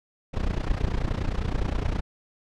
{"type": "noise with amplitude modulation", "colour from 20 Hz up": "brown", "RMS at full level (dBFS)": -22, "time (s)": [0.33, 2.01], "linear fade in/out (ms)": 20, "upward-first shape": "sine", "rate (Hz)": 29.6, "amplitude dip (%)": 85, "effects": ["low-pass 5000 Hz 12 dB/octave"]}